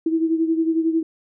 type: beating tone pair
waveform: sine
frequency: 323.5 / 334.5 Hz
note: E4 / E4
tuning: -32 / +25 cents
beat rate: 11 Hz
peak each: -18 / -24 dBFS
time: 0.06-1.03 s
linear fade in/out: 5 ms
effects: none